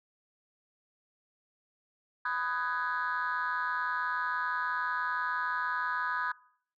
sine chord, G# minor seventh, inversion first, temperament just, 996.7 / 1245.9 / 1495.1 / 1661.2 Hz, B5 / D#6 / F#6 / G#6, +16 / +2 / +18 / 0 cents, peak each -34 dBFS, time 2.25-6.32 s, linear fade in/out 5 ms, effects noise-tail reverb RT60 0.6 s tail -23 dB re dry + tanh soft clip ceiling -23 dBFS

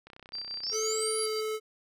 click train, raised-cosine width 0.3 ms, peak -32 dBFS, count 22, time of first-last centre 0.07-0.73 s, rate 31.8 Hz
sine tone with tremolo, 4700 Hz, D8, 1 cent sharp, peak -34 dBFS, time 0.33-1.41 s, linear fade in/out 10 ms, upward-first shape square, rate 5.8 Hz, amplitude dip 40%
sine exponential sweep, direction up, 5060 to 10970 Hz, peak -32 dBFS, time 0.63-1.26 s, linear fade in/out 5 ms
square tone with pitch glide, 437.6 to 433.8 Hz, A4 to A4, -9 to -25 cents, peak -31 dBFS, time 0.71-1.6 s, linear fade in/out 50 ms, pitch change -16 cents, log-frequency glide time 1.21-1.28 s
effects none

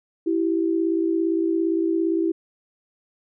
sine tone pair together, 329.6 / 387.1 Hz, E4 / G4, 0 / -22 cents, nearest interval minor third, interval 278 cents, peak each -20 / -25 dBFS, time 0.26-2.32 s, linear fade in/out 10 ms, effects none

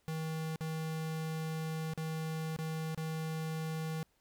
square tone with dropouts, 159.2 Hz, D#3, 40 cents sharp, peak -36 dBFS, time 0.08-4.03 s, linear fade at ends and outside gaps 0 ms, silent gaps 0.559-0.608 / 1.936-1.976 / 2.564-2.588 / 2.947-2.976 s, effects pink hiss -74 dBFS RMS until 4.2 s

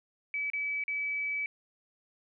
sine tone with dropouts, 2293 Hz, D7, 42 cents flat, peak -30 dBFS, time 0.34-1.46 s, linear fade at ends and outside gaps 1 ms, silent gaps 0.501-0.534 / 0.838-0.88 s, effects none

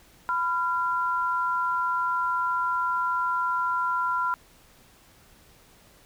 sine tone pair together, 998.2 / 1380 Hz, B5 / F6, +18 / -21 cents, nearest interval tritone, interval 561 cents, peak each -26 dBFS, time 0.29-4.34 s, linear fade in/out 0 ms, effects pink hiss -56 dBFS RMS until 6.05 s

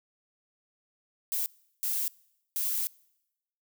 violet noise bursts at uneven times, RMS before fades -30 dBFS, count 3, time 1.32-1.46 / 1.83-2.08 / 2.56-2.87 s, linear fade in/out 0 ms, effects noise-tail reverb RT60 0.9 s tail -25 dB re dry

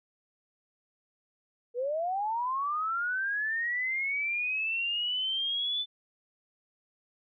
sine linear sweep, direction up, 466.2 to 3520 Hz, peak -28 dBFS, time 1.74-5.86 s, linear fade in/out 50 ms, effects none

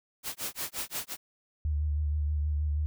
white noise with tremolo, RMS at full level -33 dBFS, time 0.23-1.17 s, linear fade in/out 50 ms, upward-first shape sine, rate 5.7 Hz, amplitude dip 100%
sine tone with vibrato, 74.7 Hz, D2, 30 cents sharp, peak -26 dBFS, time 1.65-2.86 s, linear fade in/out 0 ms, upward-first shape sine, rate 6.3 Hz, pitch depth 37 cents each way
effects none

